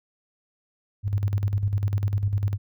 sine tone with tremolo, 100.8 Hz, G2, 49 cents sharp, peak -19 dBFS, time 1.03-2.58 s, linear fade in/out 50 ms, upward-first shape square, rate 10 Hz, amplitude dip 60%, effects none

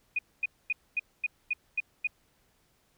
sine tone bursts, 2469 Hz, D#7, 14 cents flat, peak -25 dBFS, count 8, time 0.16-2.072 s, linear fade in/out 5 ms, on 29 ms, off 240 ms, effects pink hiss -69 dBFS RMS until 2.97 s

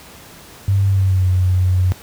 sine tone with pitch glide, 98.3 to 91.72 Hz, G2 to F#2, +5 to -15 cents, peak -11 dBFS, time 0.68-1.92 s, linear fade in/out 0 ms, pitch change -120 cents, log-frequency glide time 0.87-1.28 s, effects pink hiss -40 dBFS RMS until 2.02 s + high-pass 60 Hz 12 dB/octave

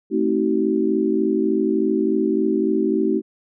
sine chord, A diminished seventh, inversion none, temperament just, 220 / 264 / 316.8 / 380.2 Hz, A3 / C4 / Eb4 / Gb4, 0 / +16 / +31 / +47 cents, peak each -23 / -25 / -21 / -21 dBFS, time 0.1-3.22 s, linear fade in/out 50 ms, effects none

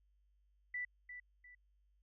sine tone with echo, 1975.5 Hz, B6, in tune, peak -38 dBFS, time 0.74-0.85 s, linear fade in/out 5 ms, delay 350 ms, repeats 2, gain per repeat -9 dB, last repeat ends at 1.55 s, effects added 50 Hz sine -70 dBFS peak until 2.02 s

